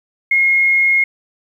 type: tone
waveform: sine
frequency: 2152 Hz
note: C7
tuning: 48 cents sharp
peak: -10 dBFS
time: 0.31-1.04 s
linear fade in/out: 5 ms
effects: 8-bit